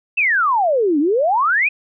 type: exponential two-way sweep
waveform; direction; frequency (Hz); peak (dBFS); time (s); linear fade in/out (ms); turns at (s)
sine; down then up; 2724 to 277.2 to 2579; -13; 0.17-1.69; 10; 0.99
effects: none